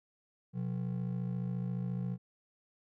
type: ring-modulated tone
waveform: triangle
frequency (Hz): 153.4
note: D#3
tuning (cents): -24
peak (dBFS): -28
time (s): 0.53-2.18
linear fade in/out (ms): 50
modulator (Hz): 27.2
effects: none